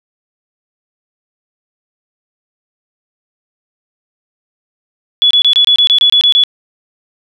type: tone bursts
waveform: sine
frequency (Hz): 3408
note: G#7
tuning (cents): +44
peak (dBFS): -5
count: 11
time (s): 5.22-6.437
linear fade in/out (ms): 0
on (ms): 87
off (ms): 26
effects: none